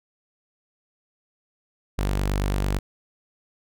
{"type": "tone", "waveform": "sawtooth", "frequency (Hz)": 48.95, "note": "G1", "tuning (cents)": -2, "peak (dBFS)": -18, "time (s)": [1.98, 2.79], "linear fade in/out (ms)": 10, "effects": []}